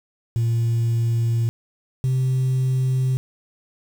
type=tone pair in turn; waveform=sine; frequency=115.8 / 129.98 Hz; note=A#2 / C3; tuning=-11 / -11 cents; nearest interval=major second; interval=200 cents; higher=second; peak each=-15 dBFS; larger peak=neither; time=0.36-1.49 / 2.04-3.17 s; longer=neither; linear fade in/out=0 ms; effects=tanh soft clip ceiling -16 dBFS + 7-bit